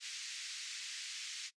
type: band-pass noise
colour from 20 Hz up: white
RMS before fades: -45 dBFS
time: 0-1.51 s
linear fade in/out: 50 ms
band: 1900 to 6600 Hz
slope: 24 dB/octave
effects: noise-tail reverb RT60 0.1 s tail -19 dB re dry + resampled to 22050 Hz